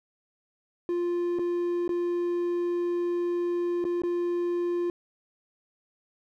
triangle tone with dropouts, 349.2 Hz, F4, in tune, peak -23 dBFS, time 0.89-4.9 s, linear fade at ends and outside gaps 1 ms, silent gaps 1.387-1.393 / 1.878-1.892 / 3.842-3.851 / 4.019-4.035 s, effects none

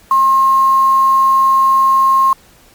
sine tone with quantisation, 1070 Hz, C6, 38 cents sharp, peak -7 dBFS, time 0.11-2.33 s, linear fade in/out 2 ms, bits 5, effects pink hiss -46 dBFS RMS until 2.74 s + MP3 96 kbps

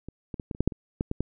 clicks, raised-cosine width 3 ms, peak -25 / -21 / -20 / -18 / -28 / -9 / -7 / -25 / -13 / -15 / -13 dBFS, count 11, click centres 0.086 / 0.342 / 0.398 / 0.512 / 0.549 / 0.606 / 0.676 / 0.722 / 1.009 / 1.114 / 1.206 s, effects none

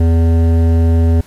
sine tone with hard clipping, 82.8 Hz, E2, 8 cents sharp, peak -10 dBFS, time 0-1.21 s, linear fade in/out 5 ms, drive 13 dB, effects pink hiss -44 dBFS RMS until 1.26 s + resampled to 32000 Hz

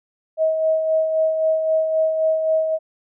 sine tone with tremolo, 636 Hz, D#5, 38 cents sharp, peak -14 dBFS, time 0.37-2.79 s, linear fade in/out 50 ms, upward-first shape sine, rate 3.8 Hz, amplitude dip 45%, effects none

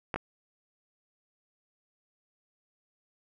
clicks, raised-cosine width 0.5 ms, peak -16 dBFS, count 2, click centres 0.142 / 0.16 s, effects none

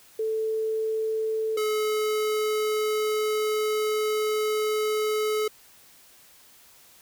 sine / square tone pair in turn, 440 / 428.7 Hz, A4 / A4, 0 / -45 cents, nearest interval unison, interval 45 cents, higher first, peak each -24 dBFS, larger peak neither, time 0.19-1.57 / 1.57-5.48 s, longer second, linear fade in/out 5 ms, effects white hiss -54 dBFS RMS until 7.01 s

